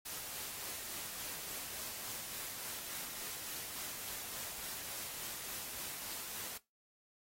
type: noise with tremolo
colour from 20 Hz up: white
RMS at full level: -43 dBFS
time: 0.05-6.58 s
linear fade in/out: 10 ms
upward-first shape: sine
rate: 3.5 Hz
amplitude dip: 25%
effects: noise-tail reverb RT60 0.2 s tail -19 dB re dry + AAC 48 kbps